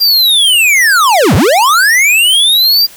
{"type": "linear two-way sweep", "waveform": "square", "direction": "down then up", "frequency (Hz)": [4820, 73.42, 4820], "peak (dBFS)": -6, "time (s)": [0, 2.87], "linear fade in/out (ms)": 20, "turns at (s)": 1.35, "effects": ["white hiss -36 dBFS RMS until 2.96 s"]}